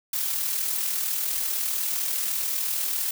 blue noise with amplitude modulation, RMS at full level -25 dBFS, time 0.13-3.11 s, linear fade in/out 5 ms, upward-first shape sine, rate 40 Hz, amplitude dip 45%, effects none

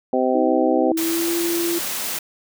harmonic tone, 128.6 Hz, C3, 30 cents flat, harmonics 2 / 3 / 4 / 5 / 6, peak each -22 / -23 / -21 / -24 / -24 dBFS, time 0.13-0.92 s, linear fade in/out 2 ms
sine tone with pitch glide, 319.2 to 340.1 Hz, D#4 to F4, +44 to -46 cents, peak -20 dBFS, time 0.34-1.79 s, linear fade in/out 10 ms, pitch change +110 cents, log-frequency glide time 0.79-1.34 s
white high-pass noise, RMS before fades -26 dBFS, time 0.97-2.19 s, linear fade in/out 5 ms, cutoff 140 Hz, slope 12 dB/octave
effects none

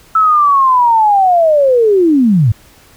sine linear sweep, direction down, 1318.5 to 98 Hz, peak -6 dBFS, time 0.15-2.52 s, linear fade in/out 5 ms, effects pink hiss -44 dBFS RMS until 2.96 s

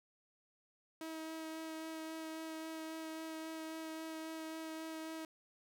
sawtooth tone with vibrato, 319.8 Hz, D#4, 48 cents sharp, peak -39 dBFS, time 1.01-5.25 s, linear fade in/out 2 ms, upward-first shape sine, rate 3.7 Hz, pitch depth 11 cents each way, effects none

